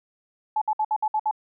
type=tone bursts; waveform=sine; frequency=860 Hz; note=A5; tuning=40 cents flat; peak=-20 dBFS; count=7; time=0.56-1.312 s; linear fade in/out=5 ms; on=56 ms; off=60 ms; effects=none